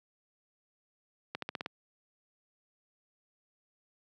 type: accelerating click train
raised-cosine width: 0.3 ms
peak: -19 dBFS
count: 6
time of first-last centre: 1.35-1.661 s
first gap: 73 ms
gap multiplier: 0.92
effects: high-pass 150 Hz 12 dB/octave